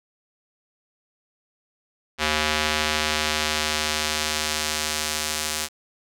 square tone with band-pass filter sweep, 76.6 Hz, D#2, 27 cents flat, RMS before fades -25 dBFS, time 2.18-5.69 s, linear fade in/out 50 ms, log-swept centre 2900 to 7800 Hz, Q 0.72, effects none

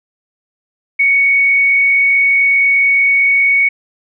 sine tone with frequency modulation, 2228 Hz, C#7, 8 cents sharp, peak -8 dBFS, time 0.99-3.69 s, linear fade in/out 10 ms, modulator 39.3 Hz, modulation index 0.5, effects none

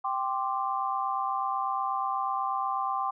sine chord, G suspended fourth, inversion none, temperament equal, 784 / 1046.5 / 1174.7 Hz, G5 / C6 / D6, 0 / 0 / 0 cents, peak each -31 / -31 / -32 dBFS, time 0.04-3.11 s, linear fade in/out 10 ms, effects none

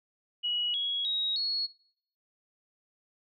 sine tone with pitch steps, 2915 / 3329 / 3802 / 4342 Hz, F#7 / G#7 / A#7 / C#8, -26 / +3 / +33 / -37 cents, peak -28 dBFS, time 0.43-1.67 s, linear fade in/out 20 ms, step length 310 ms, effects noise-tail reverb RT60 0.6 s tail -20 dB re dry

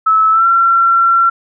sine tone with pitch glide, 1302 to 1360.4 Hz, E6 to F6, -22 to -46 cents, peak -7 dBFS, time 0.06-1.3 s, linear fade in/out 10 ms, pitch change +76 cents, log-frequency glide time 0.31-0.45 s, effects none

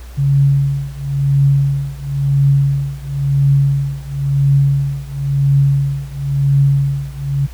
sine tone with tremolo, 139.3 Hz, C#3, 9 cents sharp, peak -7 dBFS, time 0.17-7.47 s, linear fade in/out 20 ms, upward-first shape triangle, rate 0.97 Hz, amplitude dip 95%, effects added 60 Hz sine -30 dBFS peak until 7.53 s + pink hiss -43 dBFS RMS until 7.53 s

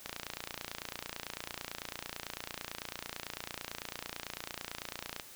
click train, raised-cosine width 0.2 ms, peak -20 dBFS, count 150, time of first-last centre 0.06-5.198 s, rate 29 Hz, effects white hiss -52 dBFS RMS until 5.35 s

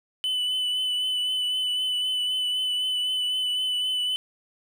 triangle tone with vibrato, 3001 Hz, F#7, 24 cents sharp, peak -22 dBFS, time 0.24-4.16 s, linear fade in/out 0 ms, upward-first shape triangle, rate 3.9 Hz, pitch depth 25 cents each way, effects none

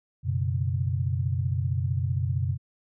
sine chord, F# suspended fourth, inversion none, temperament just, 92.5 / 123.33 / 138.75 Hz, F#2 / B2 / C#3, 0 / -2 / +2 cents, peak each -27 / -28 / -30 dBFS, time 0.23-2.58 s, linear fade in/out 50 ms, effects none

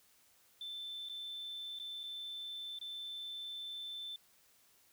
triangle tone with dropouts, 3536 Hz, A7, 8 cents sharp, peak -39 dBFS, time 0.61-4.16 s, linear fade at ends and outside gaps 2 ms, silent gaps 1.088-1.096 / 1.789-1.798 / 2.033-2.037 / 2.788-2.813 s, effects tanh soft clip ceiling -38 dBFS + white hiss -68 dBFS RMS until 4.92 s

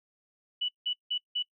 sine tone bursts, 2958 Hz, F#7, 1 cent flat, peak -27 dBFS, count 4, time 0.61-1.428 s, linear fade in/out 10 ms, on 77 ms, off 170 ms, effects noise-tail reverb RT60 0.1 s tail -24 dB re dry

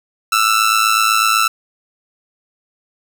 sawtooth tone with amplitude modulation, 1332 Hz, E6, 18 cents sharp, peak -5 dBFS, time 0.32-1.48 s, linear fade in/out 5 ms, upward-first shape sine, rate 108 Hz, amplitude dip 70%, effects none

